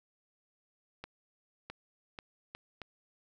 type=accelerating click train; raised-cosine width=0.3 ms; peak=-26 dBFS; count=5; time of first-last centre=1.04-2.817 s; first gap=660 ms; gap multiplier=0.74; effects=none